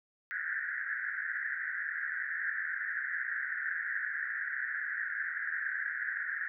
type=band-pass noise; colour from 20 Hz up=pink; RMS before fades=-36 dBFS; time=0.31-6.48 s; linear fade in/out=0 ms; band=1500 to 1900 Hz; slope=96 dB/octave; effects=none